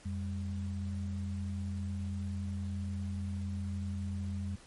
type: tone pair together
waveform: sine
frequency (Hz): 88.8 / 199.35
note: F2 / G3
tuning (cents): +29 / +29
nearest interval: octave + major second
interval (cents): 1400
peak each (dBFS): -35 / -39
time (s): 0.05-4.56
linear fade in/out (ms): 10
effects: pink hiss -57 dBFS RMS until 4.66 s + MP3 48 kbps